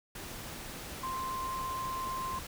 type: tone in noise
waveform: sine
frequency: 1046.5 Hz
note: C6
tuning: in tune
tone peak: -34 dBFS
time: 1.03-2.39 s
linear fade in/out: 5 ms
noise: pink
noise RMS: -43 dBFS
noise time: 0.15-2.47 s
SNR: +6 dB
effects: none